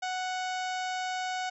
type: harmonic tone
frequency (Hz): 740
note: F#5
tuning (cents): 0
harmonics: 1 / 2 / 3 / 4 / 5 / 6 / 7 / 8 / 9 / 10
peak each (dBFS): -32 / -38 / -42 / -44 / -46 / -48 / -49 / -50 / -51 / -52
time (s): 0.02-1.5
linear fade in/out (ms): 10
effects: none